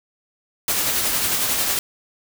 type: noise with tremolo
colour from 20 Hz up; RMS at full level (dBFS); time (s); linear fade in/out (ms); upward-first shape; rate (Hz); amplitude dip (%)
white; -20; 0.68-1.79; 2; sine; 11; 30
effects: none